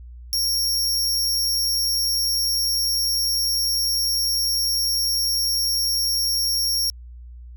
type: tone with amplitude modulation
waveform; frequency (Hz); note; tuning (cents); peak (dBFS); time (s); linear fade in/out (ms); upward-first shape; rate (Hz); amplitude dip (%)
sawtooth; 5530; F8; -18; -14; 0.33-6.9; 0; sine; 270; 65
effects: added 60 Hz sine -37 dBFS peak until 7.56 s